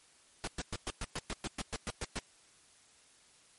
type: noise bursts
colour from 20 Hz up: pink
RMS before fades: -37 dBFS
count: 13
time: 0.44-2.189 s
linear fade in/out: 0 ms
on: 33 ms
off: 110 ms
effects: white hiss -63 dBFS RMS until 3.58 s + MP3 48 kbps